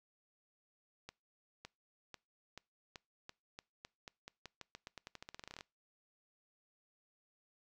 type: accelerating click train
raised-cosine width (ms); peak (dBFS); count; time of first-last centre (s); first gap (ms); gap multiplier
0.2; -30; 28; 1.09-5.609; 560; 0.88
effects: noise-tail reverb RT60 0.3 s tail -25 dB re dry